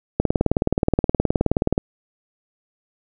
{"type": "click train", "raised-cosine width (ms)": 2, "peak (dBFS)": -3, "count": 31, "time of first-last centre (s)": [0.2, 1.779], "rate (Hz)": 19, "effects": []}